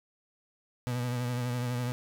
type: tone with vibrato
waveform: 35% pulse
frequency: 122.9 Hz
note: B2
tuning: 8 cents flat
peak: -28 dBFS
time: 0.87-1.92 s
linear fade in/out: 0 ms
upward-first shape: triangle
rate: 12 Hz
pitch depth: 47 cents each way
effects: none